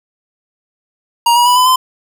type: tone with pitch steps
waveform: square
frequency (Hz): 943 / 963.4 / 984.2 / 1005.4 / 1027.2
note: A#5 / B5 / B5 / B5 / C6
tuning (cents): +20 / -43 / -6 / +31 / -32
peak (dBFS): -8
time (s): 1.26-1.76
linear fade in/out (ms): 5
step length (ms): 100
effects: 7-bit